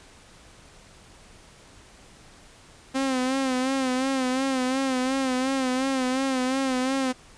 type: tone with vibrato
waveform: sawtooth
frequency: 261.6 Hz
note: C4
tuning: in tune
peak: -19 dBFS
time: 2.94-7.13 s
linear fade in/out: 20 ms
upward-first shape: sine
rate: 2.8 Hz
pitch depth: 60 cents each way
effects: pink hiss -51 dBFS RMS until 7.37 s + resampled to 22050 Hz